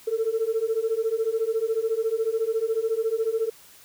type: beating tone pair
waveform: sine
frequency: 440 / 454 Hz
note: A4 / A#4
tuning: 0 / -46 cents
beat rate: 14 Hz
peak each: -25 / -24 dBFS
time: 0.07-3.5 s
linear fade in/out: 10 ms
effects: tanh soft clip ceiling -16 dBFS + white hiss -51 dBFS RMS until 3.84 s